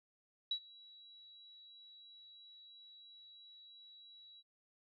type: tone with ADSR envelope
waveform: sine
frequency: 3901 Hz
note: B7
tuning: 22 cents flat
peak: -32 dBFS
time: 0.51-4.43 s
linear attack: 4 ms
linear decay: 75 ms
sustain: -24 dB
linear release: 41 ms
effects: none